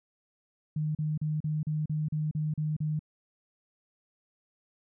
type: tone bursts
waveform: sine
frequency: 153.2 Hz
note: D#3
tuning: 27 cents flat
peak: -27 dBFS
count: 10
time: 0.76-2.993 s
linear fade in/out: 5 ms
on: 190 ms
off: 37 ms
effects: none